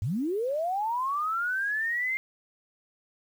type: linear sweep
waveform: sine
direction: up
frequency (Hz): 87.31 to 2114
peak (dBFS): -26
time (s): 0.02-2.17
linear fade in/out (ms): 0
effects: 9-bit